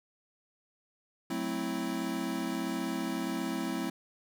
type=chord; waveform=square; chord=F# half-diminished seventh; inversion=none; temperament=equal; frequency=185 / 220 / 261.6 / 329.6 Hz; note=F#3 / A3 / C4 / E4; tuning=0 / 0 / 0 / 0 cents; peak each=-40 / -39 / -37 / -37 dBFS; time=1.3-3.9 s; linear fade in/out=5 ms; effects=none